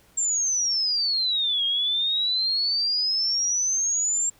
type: exponential two-way sweep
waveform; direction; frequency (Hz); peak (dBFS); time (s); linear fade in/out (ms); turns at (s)
sine; down then up; 7459 to 3232 to 7459; -21; 0.17-4.3; 10; 1.65
effects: pink hiss -58 dBFS RMS until 4.39 s